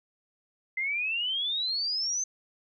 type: exponential sweep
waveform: sine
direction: up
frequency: 2047 to 6272 Hz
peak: -27 dBFS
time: 0.77-2.24 s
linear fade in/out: 5 ms
effects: none